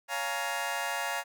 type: chord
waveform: 20% pulse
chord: Bb minor seventh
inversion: first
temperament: just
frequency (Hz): 559.4 / 699.2 / 839.1 / 932.3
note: Db5 / F5 / Ab5 / Bb5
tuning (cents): +16 / +2 / +18 / 0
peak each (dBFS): -34 / -31 / -32 / -31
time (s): 0.08-1.24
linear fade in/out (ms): 50
effects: none